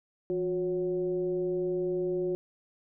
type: tone with frequency modulation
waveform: sine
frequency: 361.9 Hz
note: F#4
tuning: 38 cents flat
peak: -27 dBFS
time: 0.3-2.35 s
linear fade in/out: 0 ms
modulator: 193 Hz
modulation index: 0.56
effects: none